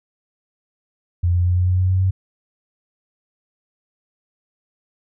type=tone with pitch steps; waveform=sine; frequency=87.31 / 88.27 / 89.25 / 90.23 / 91.23 / 92.23 / 93.25 / 94.28 Hz; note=F2 / F2 / F2 / F#2 / F#2 / F#2 / F#2 / F#2; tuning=0 / +19 / +38 / -43 / -24 / -5 / +14 / +33 cents; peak=-14 dBFS; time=1.23-2.11 s; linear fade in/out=10 ms; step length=110 ms; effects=none